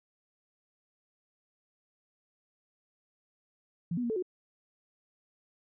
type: tone with pitch steps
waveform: sine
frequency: 170.8 / 245.8 / 236.4 / 439.8 / 365.5 Hz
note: F3 / B3 / A#3 / A4 / F#4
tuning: -38 / -8 / +24 / -1 / -21 cents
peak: -29 dBFS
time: 3.91-4.225 s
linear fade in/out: 5 ms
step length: 63 ms
effects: none

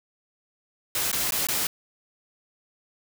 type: noise with dropouts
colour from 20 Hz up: white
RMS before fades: -26 dBFS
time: 0.95-1.67 s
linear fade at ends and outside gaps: 2 ms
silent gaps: 1.116-1.128 / 1.308-1.321 / 1.47-1.486 s
effects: none

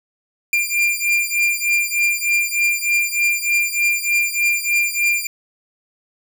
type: beating tone pair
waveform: 45% pulse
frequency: 2388 / 2391.3 Hz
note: D7 / D7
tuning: +28 / +31 cents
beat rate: 3.3 Hz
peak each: -19 dBFS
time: 0.53-5.27 s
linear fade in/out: 2 ms
effects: none

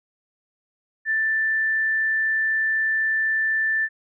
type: tone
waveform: sine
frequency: 1768 Hz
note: A6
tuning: 8 cents sharp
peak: -19 dBFS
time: 1.05-3.89 s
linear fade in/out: 50 ms
effects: none

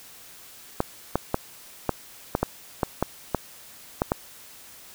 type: clicks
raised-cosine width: 1 ms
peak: -7 dBFS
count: 11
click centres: 0.804 / 1.156 / 1.344 / 1.893 / 2.351 / 2.43 / 2.832 / 3.026 / 3.347 / 4.019 / 4.119 s
effects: white hiss -47 dBFS RMS until 4.94 s

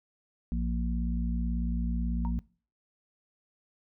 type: harmonic tone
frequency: 58.2 Hz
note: A#1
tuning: 2 cents flat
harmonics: 1 / 3 / 4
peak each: -29 / -34 / -35 dBFS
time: 0.52-2.39 s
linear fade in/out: 0 ms
type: tone with exponential decay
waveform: sine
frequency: 934 Hz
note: A#5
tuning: 3 cents sharp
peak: -34 dBFS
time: 2.25-2.34 s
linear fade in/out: 0 ms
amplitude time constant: 18 ms
effects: noise-tail reverb RT60 0.4 s tail -22 dB re dry

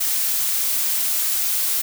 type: noise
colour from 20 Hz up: blue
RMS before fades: -21 dBFS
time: 0-1.82 s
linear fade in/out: 10 ms
effects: none

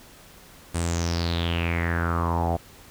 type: tone with low-pass filter sweep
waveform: sawtooth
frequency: 84.7 Hz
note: E2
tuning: 48 cents sharp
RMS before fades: -25 dBFS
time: 0.74-2.57 s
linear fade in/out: 10 ms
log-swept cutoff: 9100 to 690 Hz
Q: 6.3
effects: pink hiss -49 dBFS RMS until 2.9 s

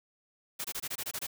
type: noise bursts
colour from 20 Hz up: white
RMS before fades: -36 dBFS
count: 9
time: 0.59-1.269 s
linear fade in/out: 10 ms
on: 55 ms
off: 23 ms
effects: none

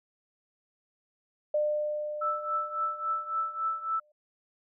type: tone with exponential decay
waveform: sine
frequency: 600 Hz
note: D5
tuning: 37 cents sharp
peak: -23 dBFS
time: 1.54-4.12 s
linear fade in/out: 5 ms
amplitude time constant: 560 ms
type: tone with tremolo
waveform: sine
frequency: 1318.5 Hz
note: E6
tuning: in tune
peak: -25 dBFS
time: 2.21-4 s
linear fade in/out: 10 ms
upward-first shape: triangle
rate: 3.6 Hz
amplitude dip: 85%
effects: none

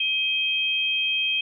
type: tone pair together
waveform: sine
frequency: 2535 / 3191 Hz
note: D#7 / G7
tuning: +32 / +30 cents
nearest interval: major third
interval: 398 cents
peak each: -24 dBFS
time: 0-1.41 s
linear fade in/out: 5 ms
effects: none

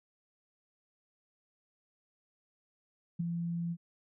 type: tone with ADSR envelope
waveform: sine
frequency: 170.1 Hz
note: F3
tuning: 45 cents flat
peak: -27 dBFS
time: 3.19-3.77 s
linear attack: 13 ms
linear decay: 10 ms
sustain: -5 dB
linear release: 54 ms
effects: none

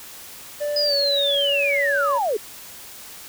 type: tone with pitch glide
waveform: triangle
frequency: 587.3 to 565 Hz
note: D5 to C#5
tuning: 0 to +33 cents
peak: -20 dBFS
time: 0.6-2.19 s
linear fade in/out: 20 ms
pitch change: -67 cents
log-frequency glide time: 0.87-0.93 s
type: linear sweep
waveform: sine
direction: down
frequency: 5030 to 384.6 Hz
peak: -19 dBFS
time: 0.76-2.37 s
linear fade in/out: 5 ms
effects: white hiss -40 dBFS RMS until 3.28 s

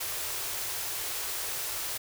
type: band-stop noise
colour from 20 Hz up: white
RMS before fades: -34 dBFS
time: 0-1.98 s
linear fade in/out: 10 ms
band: 140 to 320 Hz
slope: 48 dB/octave
effects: none

